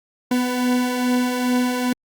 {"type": "beating tone pair", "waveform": "40% pulse", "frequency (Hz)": [246.9, 249.3], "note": ["B3", "B3"], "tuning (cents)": [0, 16], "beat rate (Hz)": 2.4, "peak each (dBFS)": [-25, -18], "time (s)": [0.31, 1.93], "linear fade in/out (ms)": 5, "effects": ["Opus 48 kbps"]}